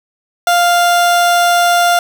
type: tone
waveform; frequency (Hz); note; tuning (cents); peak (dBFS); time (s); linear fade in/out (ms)
30% pulse; 698.5; F5; 0; -6; 0.47-1.99; 2
effects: none